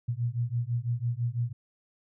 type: beating tone pair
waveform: sine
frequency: 116.54 / 122.54 Hz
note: A#2 / B2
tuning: 0 / -13 cents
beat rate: 6 Hz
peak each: -30 dBFS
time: 0.08-1.53 s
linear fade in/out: 10 ms
effects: none